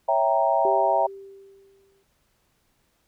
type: chord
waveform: sine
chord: C# diminished seventh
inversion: none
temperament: equal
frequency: 554.4 / 659.3 / 784 / 932.3 Hz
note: C#5 / E5 / G5 / Bb5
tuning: 0 / 0 / 0 / 0 cents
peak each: -26 / -22 / -24 / -24 dBFS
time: 0.08-1.07 s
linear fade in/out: 10 ms
type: tone with exponential decay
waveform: sine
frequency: 392 Hz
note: G4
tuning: in tune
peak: -23 dBFS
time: 0.65-2.03 s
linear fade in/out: 1 ms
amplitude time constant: 300 ms
effects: pink hiss -68 dBFS RMS until 3.07 s

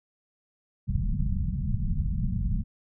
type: low-pass noise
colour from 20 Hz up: pink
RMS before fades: -27 dBFS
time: 0.87-2.64 s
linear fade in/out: 20 ms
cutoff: 220 Hz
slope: 96 dB/octave
effects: none

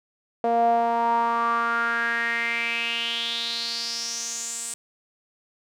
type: tone with band-pass filter sweep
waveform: sawtooth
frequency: 233.1 Hz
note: A#3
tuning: in tune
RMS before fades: -25 dBFS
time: 0.44-4.74 s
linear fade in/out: 0 ms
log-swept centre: 610 to 8400 Hz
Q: 6.1
effects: none

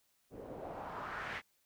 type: noise with low-pass filter sweep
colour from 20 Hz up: white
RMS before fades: -44 dBFS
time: 0.3-1.42 s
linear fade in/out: 50 ms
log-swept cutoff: 390 to 2100 Hz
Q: 2.4
effects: white hiss -75 dBFS RMS until 1.65 s

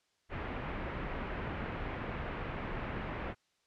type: low-pass noise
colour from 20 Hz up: pink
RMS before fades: -39 dBFS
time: 0.29-3.35 s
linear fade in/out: 50 ms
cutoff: 2400 Hz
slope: 24 dB/octave
effects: white hiss -75 dBFS RMS until 3.66 s + low-pass 6000 Hz 12 dB/octave

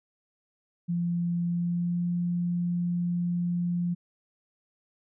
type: tone with pitch glide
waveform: sine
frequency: 172.6 to 174.61 Hz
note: F3 to F3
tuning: -20 to 0 cents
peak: -25 dBFS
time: 0.88-3.95 s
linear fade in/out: 20 ms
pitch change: +20 cents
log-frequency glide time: 1.45-2.06 s
effects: none

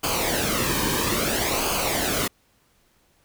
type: noise with flanger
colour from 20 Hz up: pink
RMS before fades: -24 dBFS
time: 0.03-2.28 s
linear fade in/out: 10 ms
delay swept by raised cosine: 0.53 to 1.49 ms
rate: 0.6 Hz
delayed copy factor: -0.65
effects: pink hiss -63 dBFS RMS until 3.24 s

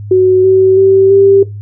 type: tone with pitch steps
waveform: sine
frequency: 371.6 / 378.8 / 386 / 393.5 Hz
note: F#4 / F#4 / G4 / G4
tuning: +7 / +41 / -27 / +7 cents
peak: -3 dBFS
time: 0.11-1.43 s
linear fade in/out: 5 ms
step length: 330 ms
effects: noise-tail reverb RT60 0.2 s tail -17 dB re dry + added 103 Hz sine -22 dBFS peak until 1.61 s

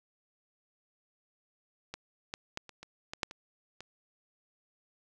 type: clicks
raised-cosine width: 0.2 ms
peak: -22 / -19 / -18 / -30 / -29 / -21 / -12 / -27 / -27 dBFS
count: 9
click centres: 1.94 / 2.339 / 2.574 / 2.693 / 2.83 / 3.135 / 3.232 / 3.311 / 3.806 s
effects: none

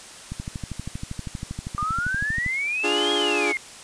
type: click train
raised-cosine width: 5 ms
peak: -18 dBFS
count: 28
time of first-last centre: 0.32-2.463 s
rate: 12.6 Hz
type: exponential two-way sweep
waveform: sine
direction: up then down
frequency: 1188 to 3322 to 2092 Hz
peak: -23 dBFS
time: 1.78-3.57 s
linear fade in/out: 0 ms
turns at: 3.13 s
type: chord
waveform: sawtooth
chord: D diminished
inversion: none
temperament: equal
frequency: 293.7 / 349.2 / 415.3 Hz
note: D4 / F4 / Ab4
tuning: 0 / 0 / 0 cents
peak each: -25 / -24 / -21 dBFS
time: 2.83-3.53 s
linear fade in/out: 20 ms
effects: white hiss -42 dBFS RMS until 3.83 s + resampled to 22050 Hz

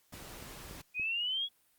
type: noise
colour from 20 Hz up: pink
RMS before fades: -48 dBFS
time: 0.12-0.82 s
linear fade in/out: 10 ms
type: click train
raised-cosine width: 3 ms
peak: -37 dBFS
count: 4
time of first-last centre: 0.14-0.997 s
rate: 3.5 Hz
type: exponential sweep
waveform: sine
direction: up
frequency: 2453 to 3374 Hz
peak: -31 dBFS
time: 0.94-1.49 s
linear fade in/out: 50 ms
effects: white hiss -70 dBFS RMS until 1.78 s + Opus 48 kbps

